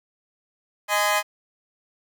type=chord; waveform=20% pulse; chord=Ab major; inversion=second; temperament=equal with one note detuned; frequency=622.3 / 830.6 / 1024.4 Hz; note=Eb5 / Ab5 / C6; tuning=0 / 0 / -37 cents; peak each=-19 dBFS; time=0.88-1.23 s; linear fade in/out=50 ms; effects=none